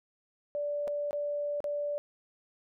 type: tone with dropouts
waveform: sine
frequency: 583 Hz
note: D5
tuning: 13 cents flat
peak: -30 dBFS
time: 0.55-1.98 s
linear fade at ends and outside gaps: 0 ms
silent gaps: 0.875-0.879 / 1.109-1.13 / 1.604-1.642 s
effects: none